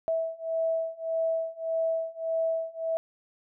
sine beating tone pair, 652 / 653.7 Hz, E5 / E5, -19 / -15 cents, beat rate 1.7 Hz, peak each -30 / -29 dBFS, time 0.08-2.97 s, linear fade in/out 0 ms, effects none

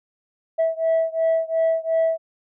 sine beating tone pair, 651 / 653.8 Hz, E5 / E5, -22 / -14 cents, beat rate 2.8 Hz, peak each -19 / -20 dBFS, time 0.58-2.18 s, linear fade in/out 20 ms, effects tanh soft clip ceiling -14 dBFS

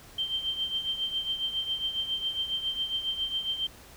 sine tone with tremolo, 3136 Hz, G7, in tune, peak -25 dBFS, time 0.18-3.67 s, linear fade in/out 5 ms, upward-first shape triangle, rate 7.3 Hz, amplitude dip 75%, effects added 60 Hz sine -58 dBFS peak until 3.96 s + pink hiss -51 dBFS RMS until 3.96 s

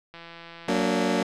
click train, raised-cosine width 0.3 ms, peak -27 dBFS, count 120, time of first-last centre 0.14-0.848 s, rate 168 Hz
20% pulse chord, Gb augmented, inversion none, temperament just, 185 / 231.2 / 289.1 Hz, Gb3 / Bb3 / D4, 0 / -14 / -27 cents, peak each -22 / -21 / -22 dBFS, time 0.68-1.23 s, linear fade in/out 5 ms
effects low-pass 7000 Hz 12 dB/octave

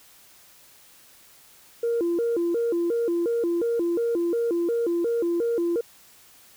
sine tone with vibrato, 400 Hz, G4, 35 cents sharp, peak -20 dBFS, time 1.83-5.81 s, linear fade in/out 5 ms, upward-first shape square, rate 2.8 Hz, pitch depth 270 cents each way, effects tanh soft clip ceiling -18 dBFS + white hiss -53 dBFS RMS until 6.56 s

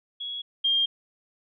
sine tone pair in turn, 3343 / 3208 Hz, G#7 / G7, +11 / +39 cents, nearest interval minor second, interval 72 cents, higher first, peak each -31 / -20 dBFS, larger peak second, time 0.2-0.42 / 0.64-0.86 s, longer neither, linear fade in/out 10 ms, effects none

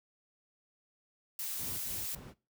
blue noise, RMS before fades -38 dBFS, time 1.39-2.15 s, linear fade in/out 2 ms
brown noise bursts, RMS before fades -43 dBFS, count 3, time 1.57-2.344 s, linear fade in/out 50 ms, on 230 ms, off 42 ms
effects noise-tail reverb RT60 0.3 s tail -20 dB re dry + high-pass 80 Hz 12 dB/octave

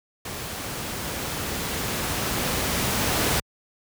pink noise with level ramp, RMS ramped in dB -33 to -22 dBFS, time 0.25-3.4 s, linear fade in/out 5 ms, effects high-pass 60 Hz 12 dB/octave

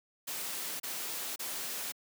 white noise bursts, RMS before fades -38 dBFS, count 3, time 0.27-1.922 s, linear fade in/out 10 ms, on 530 ms, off 31 ms, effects high-pass 200 Hz 12 dB/octave

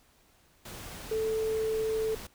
sine tone in noise, 440 Hz, A4, in tune, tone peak -27 dBFS, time 1.11-2.15 s, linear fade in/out 5 ms, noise pink, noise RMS -43 dBFS, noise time 0.65-2.27 s, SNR +13 dB, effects pink hiss -64 dBFS RMS until 2.34 s

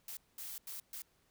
blue noise bursts at uneven times, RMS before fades -45 dBFS, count 4, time 0.08-0.17 / 0.38-0.58 / 0.67-0.8 / 0.93-1.02 s, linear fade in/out 2 ms, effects pink hiss -73 dBFS RMS until 1.3 s

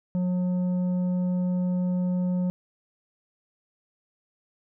sine tone with tanh clipping, 180.6 Hz, F#3, 42 cents flat, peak -24 dBFS, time 0.15-2.5 s, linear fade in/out 0 ms, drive 7 dB, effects none

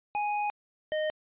square tone pair in turn, 830.6 / 617.4 Hz, G#5 / D#5, 0 / -14 cents, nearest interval perfect fourth, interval 514 cents, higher first, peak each -28 dBFS, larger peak neither, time 0.15-0.5 / 0.92-1.1 s, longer first, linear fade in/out 0 ms, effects resampled to 8000 Hz

